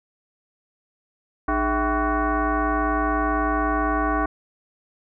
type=tone with frequency modulation; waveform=sine; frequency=413 Hz; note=G#4; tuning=10 cents flat; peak=-19 dBFS; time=1.48-4.26 s; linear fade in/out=5 ms; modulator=358 Hz; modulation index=2.9; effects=none

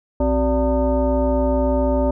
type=tone with frequency modulation; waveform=sine; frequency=261.6 Hz; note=C4; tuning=in tune; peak=-15 dBFS; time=0.2-2.11 s; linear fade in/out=5 ms; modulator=321 Hz; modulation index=1.5; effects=none

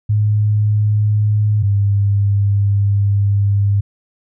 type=tone pair in turn; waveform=sine; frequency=105.4 / 100.66 Hz; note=G#2 / G2; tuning=+26 / +46 cents; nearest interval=minor second; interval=80 cents; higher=first; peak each=-11 dBFS; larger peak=neither; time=0.09-1.63 / 1.63-3.81 s; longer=second; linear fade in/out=10 ms; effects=none

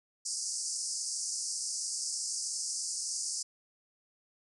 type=band-pass noise; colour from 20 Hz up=pink; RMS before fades=-36 dBFS; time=0.25-3.43 s; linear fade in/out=10 ms; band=4800 to 9600 Hz; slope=96 dB/octave; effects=none

